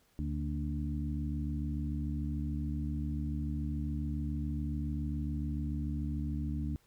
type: harmonic tone with a mistuned harmonic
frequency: 73.42 Hz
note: D2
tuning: in tune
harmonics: 1 / 2 / 3 / 4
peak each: -35 / -38 / -40 / -41 dBFS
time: 0.19-6.76 s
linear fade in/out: 0 ms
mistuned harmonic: 3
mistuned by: +49 cents
effects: pink hiss -69 dBFS RMS until 6.86 s